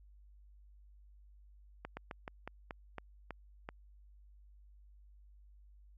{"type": "slowing click train", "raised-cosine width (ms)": 0.5, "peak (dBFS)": -27, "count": 9, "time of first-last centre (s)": [1.85, 3.689], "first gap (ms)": 120, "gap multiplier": 1.18, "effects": ["added 50 Hz sine -57 dBFS peak until 5.97 s"]}